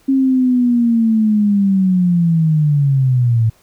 sine linear sweep, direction down, 271.4 to 110 Hz, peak -10 dBFS, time 0.08-3.5 s, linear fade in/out 10 ms, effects pink hiss -53 dBFS RMS until 3.62 s

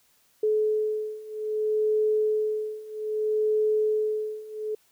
sine beating tone pair, 428.9 / 429.52 Hz, A4 / A4, -44 / -42 cents, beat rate 0.62 Hz, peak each -27 / -25 dBFS, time 0.43-4.75 s, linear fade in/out 5 ms, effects white hiss -64 dBFS RMS until 4.91 s

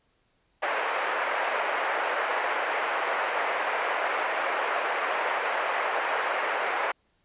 pink band-pass noise, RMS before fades -28 dBFS, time 0.62-6.92 s, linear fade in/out 10 ms, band 530 to 2300 Hz, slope 24 dB/octave, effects pink hiss -70 dBFS RMS until 7.24 s + resampled to 8000 Hz

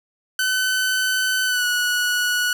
sawtooth tone with pitch glide, 1516 to 1466.9 Hz, F#6 to F#6, +42 to -15 cents, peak -15 dBFS, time 0.39-2.53 s, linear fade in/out 2 ms, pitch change -57 cents, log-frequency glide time 1.45-1.65 s, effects none

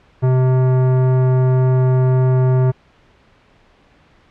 sine tone with tanh clipping, 128.7 Hz, C3, 28 cents flat, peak -13 dBFS, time 0.22-2.72 s, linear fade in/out 20 ms, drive 16 dB, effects pink hiss -52 dBFS RMS until 4.3 s + low-pass 3000 Hz 12 dB/octave

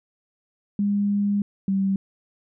sine tone pair in turn, 203 / 194.18 Hz, G#3 / G3, -39 / -16 cents, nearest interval minor second, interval 77 cents, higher first, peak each -19 dBFS, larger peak neither, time 0.79-1.42 / 1.68-1.96 s, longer first, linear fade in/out 2 ms, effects none

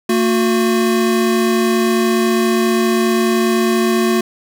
square tone pair together, 226.9 / 361.5 Hz, A#3 / F#4, -47 / -40 cents, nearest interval minor sixth, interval 807 cents, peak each -16 dBFS, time 0.09-4.21 s, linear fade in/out 5 ms, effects none

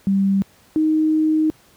sine tone pair in turn, 195.5 / 312.1 Hz, G3 / D#4, -4 / +5 cents, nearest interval minor sixth, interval 809 cents, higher second, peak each -14 dBFS, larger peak neither, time 0.07-0.42 / 0.76-1.5 s, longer second, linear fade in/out 0 ms, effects pink hiss -53 dBFS RMS until 1.76 s + high-pass 60 Hz 12 dB/octave

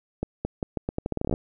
accelerating click train, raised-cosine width 2 ms, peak -13 dBFS, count 16, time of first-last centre 0.23-1.339 s, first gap 220 ms, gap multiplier 0.81, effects none

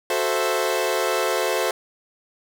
sawtooth chord, F# half-diminished seventh, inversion none, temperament equal, 370 / 440 / 523.3 / 659.3 Hz, F#4 / A4 / C5 / E5, 0 / 0 / 0 / 0 cents, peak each -23 / -22 / -21 / -23 dBFS, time 0.1-1.71 s, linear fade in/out 2 ms, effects none

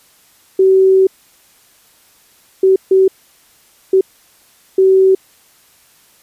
sine tone bursts at uneven times, 380.9 Hz, G4, 50 cents flat, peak -6 dBFS, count 5, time 0.59-1.07 / 2.63-2.76 / 2.91-3.08 / 3.93-4.01 / 4.78-5.15 s, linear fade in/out 5 ms, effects white hiss -50 dBFS RMS until 6.22 s + resampled to 32000 Hz

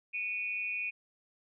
sine tone with amplitude modulation, 2459 Hz, D#7, 21 cents flat, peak -29 dBFS, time 0.13-0.91 s, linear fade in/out 20 ms, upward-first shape sine, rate 203 Hz, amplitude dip 75%, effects none

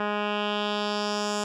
10% pulse tone with low-pass filter sweep, 207.7 Hz, G#3, in tune, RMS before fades -28 dBFS, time 0-1.44 s, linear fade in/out 2 ms, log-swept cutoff 2000 to 7200 Hz, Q 2.4, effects none

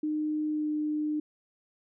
sine tone with pitch glide, 305.2 to 302.6 Hz, D#4 to D#4, -33 to -48 cents, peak -27 dBFS, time 0.03-1.2 s, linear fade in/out 5 ms, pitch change -15 cents, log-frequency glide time 0.49-0.68 s, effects none

